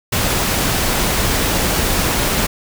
pink noise, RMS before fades -17 dBFS, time 0.12-2.47 s, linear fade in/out 10 ms, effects none

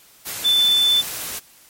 sine tone in noise, 3520 Hz, A7, in tune, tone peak -13 dBFS, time 0.44-1.02 s, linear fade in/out 20 ms, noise white, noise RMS -29 dBFS, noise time 0.25-1.4 s, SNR +13 dB, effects white hiss -50 dBFS RMS until 1.69 s + MP3 64 kbps

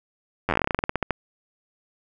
slowing click train, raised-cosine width 0.5 ms, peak -7 dBFS, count 19, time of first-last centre 0.49-1.107 s, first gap 10 ms, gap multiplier 1.13, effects none

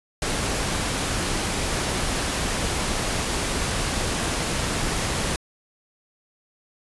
pink noise, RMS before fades -25 dBFS, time 0.22-5.36 s, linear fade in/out 2 ms, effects resampled to 24000 Hz

